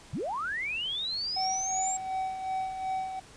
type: linear sweep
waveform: sine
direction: up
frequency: 91.2 to 7590 Hz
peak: -30 dBFS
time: 0.13-1.97 s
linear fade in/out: 5 ms
type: tone with tremolo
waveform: triangle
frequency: 758 Hz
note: F#5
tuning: 42 cents sharp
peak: -26 dBFS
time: 1.36-3.2 s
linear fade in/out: 10 ms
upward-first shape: sine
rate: 2.7 Hz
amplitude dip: 55%
effects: pink hiss -52 dBFS RMS until 3.36 s + resampled to 22050 Hz